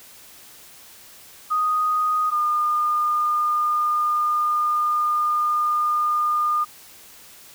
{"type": "tone pair in turn", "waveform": "sine", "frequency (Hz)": [1243, 1213.9], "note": ["D#6", "D#6"], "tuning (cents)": [-2, -43], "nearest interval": "unison", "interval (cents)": 41, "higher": "first", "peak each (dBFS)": -18, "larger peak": "neither", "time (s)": [[1.5, 2.31], [2.31, 6.65]], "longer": "second", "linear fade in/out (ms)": 20, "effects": ["white hiss -46 dBFS RMS until 7.54 s"]}